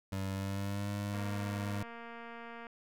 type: tone with pitch glide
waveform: 25% pulse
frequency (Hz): 96.5 to 101.94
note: G2 to G#2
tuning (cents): -27 to -32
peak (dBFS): -31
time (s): 0.12-1.83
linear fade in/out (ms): 5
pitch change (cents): +95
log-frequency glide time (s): 0.31-0.9
type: click train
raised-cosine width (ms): 0.5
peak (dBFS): -33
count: 357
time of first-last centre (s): 1.14-2.668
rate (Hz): 233
effects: none